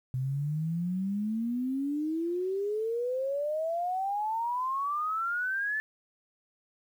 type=exponential sweep; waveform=sine; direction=up; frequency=126.5 to 1760 Hz; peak=-28 dBFS; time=0.14-5.8 s; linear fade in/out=0 ms; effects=10-bit